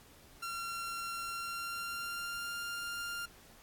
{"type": "tone with pitch glide", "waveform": "sawtooth", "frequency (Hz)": [1370, 1398], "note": ["F6", "F6"], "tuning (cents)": [-34, 1], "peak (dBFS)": -34, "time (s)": [0.42, 3.26], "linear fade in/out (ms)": 10, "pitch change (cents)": 35, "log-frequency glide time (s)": [1.23, 2.55], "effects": ["pink hiss -59 dBFS RMS until 3.62 s", "AAC 64 kbps"]}